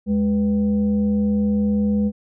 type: tone with frequency modulation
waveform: sine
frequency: 207.7 Hz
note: G#3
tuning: in tune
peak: -16 dBFS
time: 0.06-2.12 s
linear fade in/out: 50 ms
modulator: 285 Hz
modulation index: 0.44
effects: none